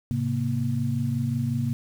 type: tone cluster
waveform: sine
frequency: 108.6 / 134.1 / 234.9 Hz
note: A2 / C3 / A#3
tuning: -22 / +43 / +13 cents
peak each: -29 / -26 / -28 dBFS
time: 0.11-1.73 s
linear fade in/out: 0 ms
effects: 8-bit